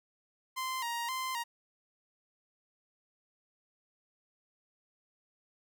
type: tone with vibrato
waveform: sawtooth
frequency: 987.8 Hz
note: B5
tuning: in tune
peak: -30 dBFS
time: 0.56-1.44 s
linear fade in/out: 20 ms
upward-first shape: square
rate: 1.9 Hz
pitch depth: 87 cents each way
effects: none